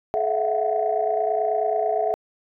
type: tone cluster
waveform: sine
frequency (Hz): 428.9 / 651 / 680 / 741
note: A4 / E5 / F5 / F#5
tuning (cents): -44 / -22 / -46 / +2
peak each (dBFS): -25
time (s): 0.14-2.14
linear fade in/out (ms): 0
effects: tanh soft clip ceiling -10 dBFS